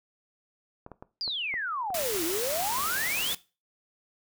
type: clicks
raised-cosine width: 1 ms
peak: -28 dBFS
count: 8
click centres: 0.864 / 0.917 / 1.025 / 1.278 / 1.54 / 1.904 / 2.149 / 2.785 s
type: exponential two-way sweep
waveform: sine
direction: down then up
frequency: 4967 to 316.7 to 3590 Hz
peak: -29 dBFS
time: 1.21-3.33 s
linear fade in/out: 0 ms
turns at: 2.24 s
type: noise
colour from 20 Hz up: white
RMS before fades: -32 dBFS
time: 1.94-3.35 s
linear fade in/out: 5 ms
effects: noise-tail reverb RT60 0.3 s tail -18 dB re dry